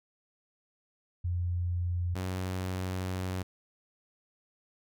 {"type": "tone pair in turn", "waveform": ["sine", "sawtooth"], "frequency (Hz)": [87.9, 92.73], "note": ["F2", "F#2"], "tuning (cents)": [12, 4], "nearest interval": "minor second", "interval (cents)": 92, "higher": "second", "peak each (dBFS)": -28, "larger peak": "neither", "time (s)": [[1.24, 2.15], [2.15, 3.43]], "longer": "second", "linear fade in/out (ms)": 10, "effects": []}